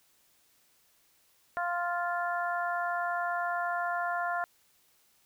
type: harmonic tone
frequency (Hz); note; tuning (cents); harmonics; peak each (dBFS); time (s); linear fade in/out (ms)
349.2; F4; 0; 2 / 3 / 4 / 5; -32 / -36 / -34 / -39; 1.57-4.44; 0
effects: white hiss -67 dBFS RMS until 5.25 s